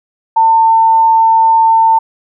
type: tone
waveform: sine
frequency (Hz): 899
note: A5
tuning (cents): +37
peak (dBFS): -5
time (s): 0.36-1.99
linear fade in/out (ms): 10
effects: none